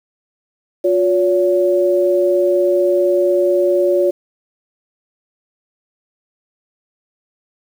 sine tone pair together, 357.2 / 567 Hz, F4 / C#5, +39 / +39 cents, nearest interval minor sixth, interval 800 cents, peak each -14 dBFS, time 0.84-4.11 s, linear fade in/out 10 ms, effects 7-bit

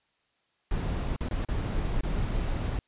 brown noise with dropouts, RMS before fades -29 dBFS, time 0.71-2.79 s, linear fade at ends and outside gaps 2 ms, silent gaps 1.163-1.207 / 1.286-1.31 / 1.45-1.486 / 2.01-2.034 s, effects white hiss -72 dBFS RMS until 2.87 s + resampled to 8000 Hz

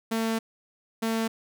sawtooth tone bursts at uneven times, 224.9 Hz, A3, 38 cents sharp, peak -21 dBFS, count 2, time 0.11-0.39 / 1.02-1.28 s, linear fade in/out 10 ms, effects none

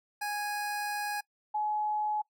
25% pulse / sine tone pair in turn, 828 / 846.9 Hz, G#5 / G#5, -5 / +34 cents, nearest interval unison, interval 39 cents, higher second, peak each -28 dBFS, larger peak neither, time 0.21-1.21 / 1.54-2.22 s, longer first, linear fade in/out 10 ms, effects noise-tail reverb RT60 0.1 s tail -22 dB re dry

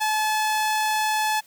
sawtooth tone, 861 Hz, A5, 38 cents flat, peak -17 dBFS, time 0-1.41 s, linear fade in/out 20 ms, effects white hiss -55 dBFS RMS until 1.46 s

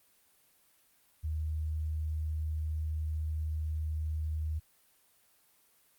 sine tone, 77.78 Hz, D#2, in tune, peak -31 dBFS, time 1.23-4.6 s, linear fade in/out 20 ms, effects white hiss -67 dBFS RMS until 5.98 s + Opus 32 kbps

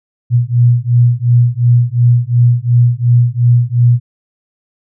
sine beating tone pair, 119.4 / 122.2 Hz, A#2 / B2, +42 / -18 cents, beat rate 2.8 Hz, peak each -10 dBFS, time 0.3-4 s, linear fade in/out 50 ms, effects none

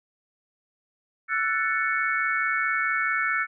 sine chord, F# minor seventh, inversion third, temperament equal with one note detuned, 1335.4 / 1480 / 1760 / 2217 Hz, E6 / F#6 / A6 / C#7, +22 / 0 / 0 / 0 cents, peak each -28 dBFS, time 1.28-3.47 s, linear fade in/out 50 ms, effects none

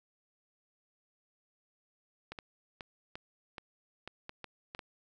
clicks, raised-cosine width 0.3 ms, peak -26 dBFS, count 10, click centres 2.32 / 2.388 / 2.808 / 3.155 / 3.582 / 4.076 / 4.294 / 4.443 / 4.749 / 4.792 s, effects none

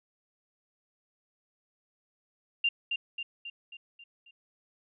sine tone with echo, 2786 Hz, F7, 5 cents flat, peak -23 dBFS, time 2.64-2.69 s, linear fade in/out 5 ms, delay 270 ms, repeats 6, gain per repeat -5 dB, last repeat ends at 4.31 s, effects none

